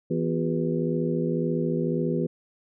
harmonic tone with a mistuned harmonic, 81.9 Hz, E2, 11 cents flat, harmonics 2 / 3 / 4 / 5 / 6, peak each -27 / -29 / -30 / -31 / -32 dBFS, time 0.1-2.27 s, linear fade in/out 10 ms, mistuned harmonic 4, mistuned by +140 cents, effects none

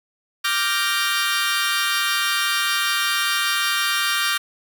20% pulse chord, G minor seventh, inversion second, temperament equal, 1174.7 / 1396.9 / 1568 / 1864.7 Hz, D6 / F6 / G6 / Bb6, 0 / 0 / 0 / 0 cents, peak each -20 dBFS, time 0.44-4.38 s, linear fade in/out 10 ms, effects none

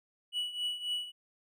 triangle tone with tremolo, 2943 Hz, F#7, 10 cents flat, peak -28 dBFS, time 0.32-1.12 s, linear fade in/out 50 ms, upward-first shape triangle, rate 3.7 Hz, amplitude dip 80%, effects none

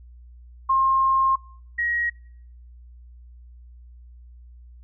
sine tone pair in turn, 1066 / 1895.4 Hz, C6 / A#6, +32 / +28 cents, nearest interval minor seventh, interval 996 cents, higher second, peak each -16 / -21 dBFS, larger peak first, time 0.69-1.36 / 1.78-2.1 s, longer first, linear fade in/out 10 ms, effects noise-tail reverb RT60 0.7 s tail -26 dB re dry + added 60 Hz sine -43 dBFS peak until 4.83 s

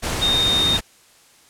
sine tone in noise, 3680 Hz, A#7, 23 cents flat, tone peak -16 dBFS, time 0.21-0.78 s, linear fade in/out 20 ms, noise pink, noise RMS -24 dBFS, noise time 0.02-0.81 s, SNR +5 dB, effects white hiss -52 dBFS RMS until 1.49 s + low-pass 10000 Hz 12 dB/octave

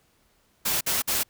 white noise bursts, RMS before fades -25 dBFS, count 3, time 0.65-1.234 s, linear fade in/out 10 ms, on 160 ms, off 52 ms, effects pink hiss -65 dBFS RMS until 1.29 s

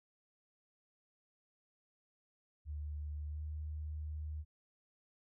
sine tone with pitch glide, 74.5 to 76.37 Hz, D2 to D#2, +25 to -32 cents, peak -39 dBFS, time 2.65-4.45 s, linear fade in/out 50 ms, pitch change +43 cents, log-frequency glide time 3.25-3.43 s, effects none

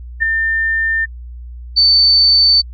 sine tone pair in turn, 1800 / 4536 Hz, A6 / C#8, +39 / +39 cents, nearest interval octave + major third, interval 1600 cents, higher second, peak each -13 / -7 dBFS, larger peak second, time 0.2-1.06 / 1.76-2.62 s, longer neither, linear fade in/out 20 ms, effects added 60 Hz sine -28 dBFS peak until 2.73 s + AAC 48 kbps

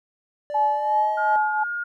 triangle tone with pitch glide, 587.3 to 629.5 Hz, D5 to D#5, 0 to +20 cents, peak -26 dBFS, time 0.5-1.36 s, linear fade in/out 0 ms, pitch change +120 cents, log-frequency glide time 0.74-1.1 s
sine tone with tremolo, 854 Hz, G#5, 48 cents sharp, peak -16 dBFS, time 0.54-1.64 s, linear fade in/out 10 ms, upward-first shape triangle, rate 2.8 Hz, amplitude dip 65%
sine tone, 1423 Hz, F6, 32 cents sharp, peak -25 dBFS, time 1.17-1.84 s, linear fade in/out 10 ms
effects none

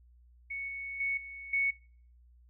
sine tone with level steps, 2217 Hz, C#7, in tune, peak -35 / -37 / -29 / -42 / -26 dBFS, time 0.5-1.71 s, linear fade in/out 10 ms, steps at 0.68 / 1 / 1.17 / 1.53 s, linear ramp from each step 5 ms, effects noise-tail reverb RT60 0.5 s tail -24 dB re dry + added 60 Hz sine -57 dBFS peak until 2.49 s

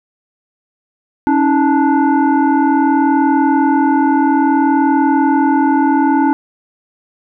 sine tone with frequency modulation, 277.2 Hz, C#4, in tune, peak -9 dBFS, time 1.27-6.33 s, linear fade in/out 0 ms, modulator 595 Hz, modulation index 1.2, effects none

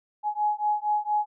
sine beating tone pair, 838 / 842.3 Hz, G#5 / G#5, +15 / +24 cents, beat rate 4.3 Hz, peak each -26 dBFS, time 0.23-1.26 s, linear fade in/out 50 ms, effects none

